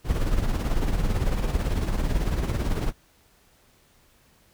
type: noise with tremolo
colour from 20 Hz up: brown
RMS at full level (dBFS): -21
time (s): 0.04-2.93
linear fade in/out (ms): 50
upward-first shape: triangle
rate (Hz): 18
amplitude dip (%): 65
effects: pink hiss -60 dBFS RMS until 4.53 s